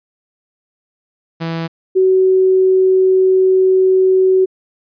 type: tone pair in turn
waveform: sawtooth / sine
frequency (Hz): 164.81 / 376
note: E3 / F#4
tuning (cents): 0 / +28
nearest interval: octave + major second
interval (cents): 1428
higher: second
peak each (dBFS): -15 / -8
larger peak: second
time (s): 1.4-1.68 / 1.95-4.46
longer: second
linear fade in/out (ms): 20
effects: resampled to 11025 Hz